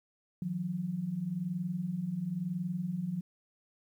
sine tone pair together, 159.62 / 180.6 Hz, D#3 / F#3, +45 / -42 cents, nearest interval major second, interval 213 cents, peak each -38 / -33 dBFS, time 0.42-3.21 s, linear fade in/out 2 ms, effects 11-bit

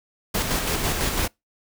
pink noise with tremolo, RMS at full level -23 dBFS, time 0.34-1.28 s, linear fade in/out 10 ms, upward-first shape square, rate 6 Hz, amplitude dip 35%, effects noise-tail reverb RT60 0.2 s tail -26 dB re dry

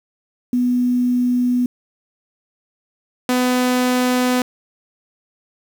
sine / sawtooth tone pair in turn, 246.9 / 250.6 Hz, B3 / B3, 0 / +25 cents, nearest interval unison, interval 25 cents, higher second, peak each -14 / -11 dBFS, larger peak second, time 0.53-1.66 / 3.29-4.42 s, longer neither, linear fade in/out 2 ms, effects 7-bit

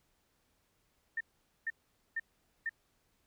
sine tone bursts, 1811 Hz, A6, 49 cents sharp, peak -32 dBFS, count 4, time 1.17-2.694 s, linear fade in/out 5 ms, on 36 ms, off 460 ms, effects pink hiss -75 dBFS RMS until 3.26 s

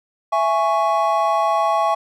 triangle chord, C# minor, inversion first, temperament just, 665.2 / 831.5 / 1108.7 Hz, E5 / G#5 / C#6, +16 / +2 / 0 cents, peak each -18 / -18 / -18 dBFS, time 0.32-1.95 s, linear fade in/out 10 ms, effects none

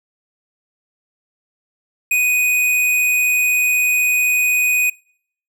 square tone, 2489 Hz, D#7, in tune, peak -14 dBFS, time 2.11-4.9 s, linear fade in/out 5 ms, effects noise-tail reverb RT60 0.6 s tail -25 dB re dry

